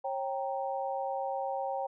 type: chord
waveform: sine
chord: G diminished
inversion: second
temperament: equal with one note detuned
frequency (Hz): 543.9 / 784 / 932.3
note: Db5 / G5 / Bb5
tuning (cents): -33 / 0 / 0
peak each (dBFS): -35 / -34 / -40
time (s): 0.04-1.87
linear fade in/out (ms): 10
effects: none